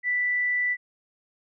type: tone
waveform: sine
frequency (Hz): 1975.5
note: B6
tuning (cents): 0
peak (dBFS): -22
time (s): 0.03-0.77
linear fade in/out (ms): 50
effects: none